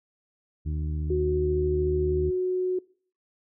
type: harmonic tone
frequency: 76.2 Hz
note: D#2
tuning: 36 cents flat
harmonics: 1 / 2 / 3 / 4 / 5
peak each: -27 / -33 / -46 / -42 / -51 dBFS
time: 0.65-2.31 s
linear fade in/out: 20 ms
type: tone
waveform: sine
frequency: 367.5 Hz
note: F#4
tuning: 12 cents flat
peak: -23 dBFS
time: 1.1-2.79 s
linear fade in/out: 5 ms
effects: noise-tail reverb RT60 0.5 s tail -23 dB re dry